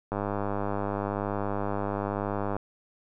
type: click train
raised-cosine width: 1 ms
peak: -16 dBFS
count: 248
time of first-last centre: 0.12-2.566 s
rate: 101 Hz
effects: none

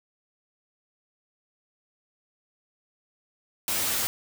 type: noise with comb filter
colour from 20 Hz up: white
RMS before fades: -27 dBFS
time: 3.68-4.07 s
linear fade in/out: 0 ms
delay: 8.7 ms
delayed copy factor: +0.85
effects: none

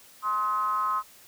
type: ring-modulated tone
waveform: triangle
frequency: 110 Hz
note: A2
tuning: in tune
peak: -19 dBFS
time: 0.22-1.03 s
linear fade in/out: 50 ms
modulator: 1160 Hz
effects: white hiss -53 dBFS RMS until 1.27 s

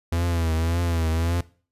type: tone with vibrato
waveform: 45% pulse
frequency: 83.3 Hz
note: E2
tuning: 19 cents sharp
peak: -21 dBFS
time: 0.12-1.41 s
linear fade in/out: 5 ms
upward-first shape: triangle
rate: 1.8 Hz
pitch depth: 78 cents each way
effects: noise-tail reverb RT60 0.4 s tail -19 dB re dry + resampled to 32000 Hz

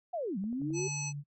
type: linear two-way sweep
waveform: sine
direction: down then up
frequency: 740 to 180 to 391.6 Hz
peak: -32 dBFS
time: 0.13-0.88 s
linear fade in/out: 10 ms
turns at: 0.38 s
type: click train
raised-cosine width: 2 ms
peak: -39 dBFS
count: 6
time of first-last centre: 0.44-0.882 s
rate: 11.3 Hz
type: tone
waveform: sine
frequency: 144.1 Hz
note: D3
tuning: 33 cents flat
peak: -36 dBFS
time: 0.59-1.24 s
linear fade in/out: 50 ms
type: harmonic tone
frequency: 857 Hz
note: A5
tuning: 46 cents flat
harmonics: 1 / 3 / 5 / 7 / 9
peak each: -48 / -42 / -48 / -37 / -46 dBFS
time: 0.73-1.13 s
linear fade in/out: 50 ms
effects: noise-tail reverb RT60 0.1 s tail -26 dB re dry

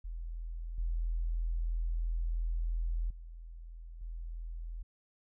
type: tone with level steps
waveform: sine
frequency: 41.5 Hz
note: E1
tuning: 12 cents sharp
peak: -37 / -30 / -44 / -38 dBFS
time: 0.04-4.83 s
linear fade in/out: 10 ms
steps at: 0.78 / 3.1 / 4.01 s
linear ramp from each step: 5 ms
effects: none

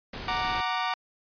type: noise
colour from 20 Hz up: pink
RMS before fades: -37 dBFS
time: 0.13-0.61 s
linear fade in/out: 5 ms
type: chord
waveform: sawtooth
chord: Gb augmented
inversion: none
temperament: equal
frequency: 740 / 932.3 / 1174.7 Hz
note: Gb5 / Bb5 / D6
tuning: 0 / 0 / 0 cents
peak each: -27 dBFS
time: 0.28-0.94 s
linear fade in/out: 2 ms
effects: resampled to 11025 Hz

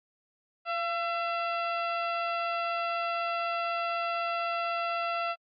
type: harmonic tone with a mistuned harmonic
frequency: 673 Hz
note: E5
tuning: 36 cents sharp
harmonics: 1 / 2 / 3 / 4 / 5 / 6 / 7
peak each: -32 / -32 / -43 / -37 / -47 / -51 / -48 dBFS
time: 0.65-5.36 s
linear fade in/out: 50 ms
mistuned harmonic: 1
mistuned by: +30 cents
effects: AAC 48 kbps

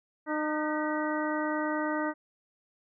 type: harmonic tone with a mistuned harmonic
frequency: 304.9 Hz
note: D#4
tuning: 35 cents flat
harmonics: 1 / 2 / 3 / 4 / 5 / 6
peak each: -31 / -34 / -36 / -37 / -38 / -39 dBFS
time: 0.26-2.14 s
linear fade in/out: 50 ms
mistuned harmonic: 6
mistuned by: +81 cents
effects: none

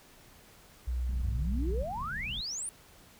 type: tone with pitch glide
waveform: sine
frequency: 61.74 to 61.31 Hz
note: B1 to B1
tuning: 0 to -12 cents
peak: -29 dBFS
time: 0.87-1.83 s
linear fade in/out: 10 ms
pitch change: -12 cents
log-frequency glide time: 1.21-1.48 s
type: low-pass noise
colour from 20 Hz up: pink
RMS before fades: -42 dBFS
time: 1.09-2.41 s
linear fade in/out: 0 ms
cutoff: 230 Hz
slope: 48 dB/octave
type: exponential sweep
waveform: sine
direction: up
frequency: 77 to 9900 Hz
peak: -34 dBFS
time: 1.22-2.69 s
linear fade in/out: 0 ms
effects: pink hiss -57 dBFS RMS until 3.19 s

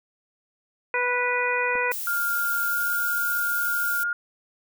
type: harmonic tone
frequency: 492 Hz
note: B4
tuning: 7 cents flat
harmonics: 1 / 2 / 3 / 4 / 5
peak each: -28 / -28 / -28 / -28 / -28 dBFS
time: 0.94-1.92 s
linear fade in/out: 2 ms
type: clicks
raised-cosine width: 1 ms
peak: -24 / -29 dBFS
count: 2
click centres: 1.754 / 1.758 s
type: noise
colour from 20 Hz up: violet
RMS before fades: -31 dBFS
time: 1.91-4.04 s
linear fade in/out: 10 ms
type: tone with pitch glide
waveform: sine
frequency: 1407 to 1419.2 Hz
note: F6 to F6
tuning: +12 to +27 cents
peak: -23 dBFS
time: 2.07-4.13 s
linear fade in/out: 2 ms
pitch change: +15 cents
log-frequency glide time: 2.69-2.77 s
effects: none

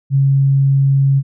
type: tone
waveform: sine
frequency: 137.2 Hz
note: C#3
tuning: 17 cents flat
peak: -9 dBFS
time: 0.1-1.23 s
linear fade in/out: 50 ms
effects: none

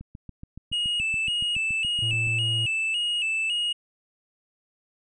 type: click train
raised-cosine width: 5 ms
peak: -27 dBFS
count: 17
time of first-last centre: 0.01-2.273 s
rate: 7.07 Hz
type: tone with vibrato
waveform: triangle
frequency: 2755 Hz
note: F7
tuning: 24 cents flat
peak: -22 dBFS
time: 0.72-3.73 s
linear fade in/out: 10 ms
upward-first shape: square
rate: 1.8 Hz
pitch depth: 75 cents each way
type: tone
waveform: triangle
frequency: 113.4 Hz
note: A#2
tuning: 47 cents flat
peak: -25 dBFS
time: 2.02-2.66 s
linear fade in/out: 5 ms
effects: resampled to 24000 Hz

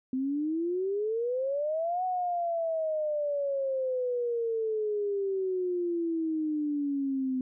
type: exponential two-way sweep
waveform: sine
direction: up then down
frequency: 255.3 to 744 to 255.3 Hz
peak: -27 dBFS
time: 0.13-7.41 s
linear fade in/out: 2 ms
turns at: 2.04 s
effects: none

